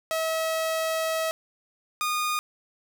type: tone pair in turn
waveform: sawtooth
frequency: 644 / 1225.9 Hz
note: E5 / D#6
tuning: -41 / -26 cents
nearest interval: major seventh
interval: 1115 cents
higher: second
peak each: -21 dBFS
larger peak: neither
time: 0.11-1.31 / 2.01-2.39 s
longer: first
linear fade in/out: 0 ms
effects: none